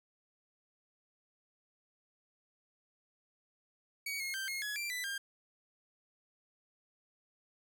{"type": "tone with pitch steps", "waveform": "sawtooth", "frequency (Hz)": [2253, 2155, 1566, 2154, 1686, 2359, 1990, 1602], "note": ["C#7", "C#7", "G6", "C7", "G#6", "D7", "B6", "G6"], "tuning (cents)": [28, -49, -2, 50, 26, 7, 13, 37], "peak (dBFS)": -33, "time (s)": [4.06, 5.18], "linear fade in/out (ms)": 5, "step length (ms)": 140, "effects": []}